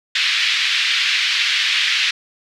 white band-pass noise, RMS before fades -18 dBFS, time 0.15-2.11 s, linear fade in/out 5 ms, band 1800 to 3900 Hz, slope 24 dB/octave, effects none

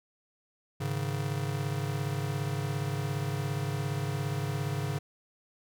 square chord, Ab suspended fourth, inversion none, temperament just, 103.83 / 138.43 / 155.74 Hz, Ab2 / Db3 / Eb3, 0 / -2 / +2 cents, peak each -36 / -33 / -38 dBFS, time 0.8-4.99 s, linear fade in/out 10 ms, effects none

